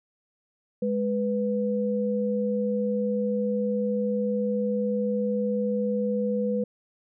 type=tone pair together; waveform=sine; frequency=207.7 / 494 Hz; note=G#3 / B4; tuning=0 / 0 cents; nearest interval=octave + minor third; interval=1500 cents; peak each=-26 / -26 dBFS; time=0.82-6.64 s; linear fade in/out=5 ms; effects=none